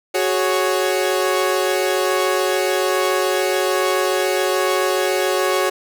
sawtooth chord, F# suspended second, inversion none, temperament equal with one note detuned, 370 / 417 / 554.4 Hz, F#4 / G#4 / C#5, 0 / +7 / 0 cents, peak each -16 / -19 / -17 dBFS, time 0.14-5.7 s, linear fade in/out 10 ms, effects none

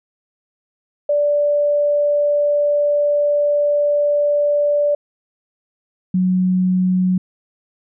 sine tone pair in turn, 584 / 183.95 Hz, D5 / F#3, -10 / -10 cents, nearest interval octave + minor sixth, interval 2000 cents, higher first, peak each -13 dBFS, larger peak neither, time 1.09-4.95 / 6.14-7.18 s, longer first, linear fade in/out 5 ms, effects none

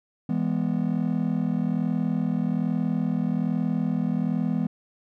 triangle chord, E major, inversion none, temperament just, 164.81 / 206 / 247.2 Hz, E3 / G#3 / B3, 0 / -14 / +2 cents, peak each -24 dBFS, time 0.29-4.67 s, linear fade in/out 5 ms, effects tanh soft clip ceiling -15 dBFS

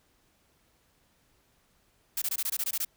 blue noise bursts, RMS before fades -30 dBFS, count 10, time 2.17-2.849 s, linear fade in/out 5 ms, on 49 ms, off 21 ms, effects pink hiss -68 dBFS RMS until 2.96 s

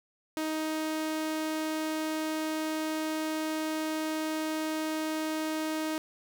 sawtooth tone, 313.2 Hz, D#4, 11 cents sharp, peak -26 dBFS, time 0.37-5.98 s, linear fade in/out 0 ms, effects none

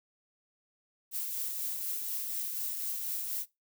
violet noise with tremolo, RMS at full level -34 dBFS, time 1.11-3.46 s, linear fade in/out 50 ms, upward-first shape triangle, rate 4.1 Hz, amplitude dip 35%, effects noise-tail reverb RT60 0.2 s tail -20 dB re dry

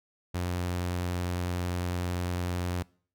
sawtooth tone, 88.9 Hz, F2, 31 cents sharp, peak -25 dBFS, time 0.34-2.83 s, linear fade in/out 10 ms, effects noise-tail reverb RT60 0.5 s tail -24 dB re dry

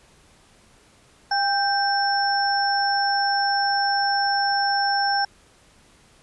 sine tone cluster, 801 / 1565 / 5400 Hz, G5 / G6 / E8, +37 / -3 / +41 cents, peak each -21 / -25 / -25 dBFS, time 1.31-5.25 s, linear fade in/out 5 ms, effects pink hiss -55 dBFS RMS until 6.22 s + resampled to 24000 Hz

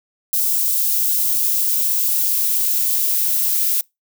violet noise with high-pass filter sweep, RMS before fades -18 dBFS, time 0.33-3.81 s, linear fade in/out 2 ms, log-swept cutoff 3700 to 1700 Hz, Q 0.75, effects noise-tail reverb RT60 0.2 s tail -25 dB re dry

